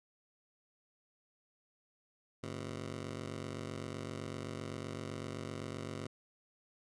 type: ring-modulated tone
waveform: 15% pulse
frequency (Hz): 125.5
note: B2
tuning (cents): +28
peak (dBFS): -31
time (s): 2.43-6.07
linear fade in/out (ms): 5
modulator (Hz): 23.9
effects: resampled to 22050 Hz